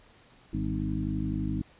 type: harmonic tone with a mistuned harmonic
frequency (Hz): 51.8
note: G#1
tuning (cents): -4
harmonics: 1 / 2 / 3 / 4 / 5 / 6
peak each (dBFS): -35 / -35 / -35 / -35 / -35 / -35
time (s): 0.53-1.62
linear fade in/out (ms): 5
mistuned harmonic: 4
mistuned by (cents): -63
effects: pink hiss -58 dBFS RMS until 1.79 s + resampled to 8000 Hz